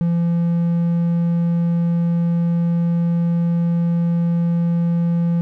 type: tone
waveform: triangle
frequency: 170.2 Hz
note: F3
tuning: 44 cents flat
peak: -13 dBFS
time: 0.01-5.41 s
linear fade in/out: 0 ms
effects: none